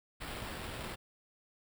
pink noise with sample-and-hold, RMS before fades -42 dBFS, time 0.2-0.96 s, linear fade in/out 20 ms, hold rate 6300 Hz, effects none

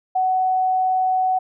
sine tone, 747 Hz, F#5, 16 cents sharp, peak -16 dBFS, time 0.15-1.39 s, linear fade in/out 10 ms, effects none

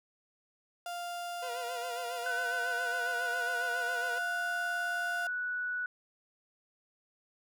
35% pulse tone, 698.5 Hz, F5, in tune, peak -35 dBFS, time 0.86-5.27 s, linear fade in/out 2 ms
sawtooth tone with vibrato, 493.9 Hz, B4, in tune, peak -36 dBFS, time 1.42-4.19 s, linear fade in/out 10 ms, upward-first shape sine, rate 7.3 Hz, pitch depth 70 cents each way
sine tone with pitch glide, 1500 to 1475.9 Hz, F#6 to F#6, +23 to -5 cents, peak -32 dBFS, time 2.26-5.86 s, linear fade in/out 2 ms, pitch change -28 cents, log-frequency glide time 2.59-3.25 s
effects none

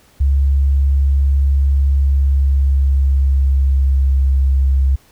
sine tone with pitch glide, 69 to 67.19 Hz, C#2 to C2, -7 to +47 cents, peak -10 dBFS, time 0.2-4.96 s, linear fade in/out 10 ms, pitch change -46 cents, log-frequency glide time 1.91-4.24 s, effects pink hiss -51 dBFS RMS until 5.11 s

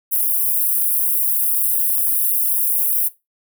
white high-pass noise, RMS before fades -18 dBFS, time 0.11-3.09 s, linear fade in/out 20 ms, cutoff 10000 Hz, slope 48 dB/octave, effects noise-tail reverb RT60 0.2 s tail -17 dB re dry

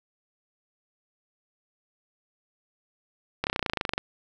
slowing click train, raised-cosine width 0.3 ms, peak -10 dBFS, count 16, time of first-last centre 3.44-3.979 s, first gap 29 ms, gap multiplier 1.03, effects none

